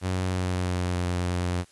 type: tone with pitch glide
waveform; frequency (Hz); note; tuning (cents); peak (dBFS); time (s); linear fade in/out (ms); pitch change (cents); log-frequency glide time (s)
sawtooth; 92.5 to 88.99; F#2 to F2; 0 to +33; -21; 0.01-1.65; 50; -67; 0.21-1
effects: white hiss -58 dBFS RMS until 1.71 s + resampled to 24000 Hz